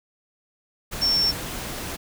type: tone in noise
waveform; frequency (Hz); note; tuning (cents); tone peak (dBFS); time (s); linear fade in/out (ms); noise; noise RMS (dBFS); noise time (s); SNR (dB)
sine; 5440; F8; -46; -18; 1.01-1.32; 20; pink; -32; 0.91-1.97; +11
effects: none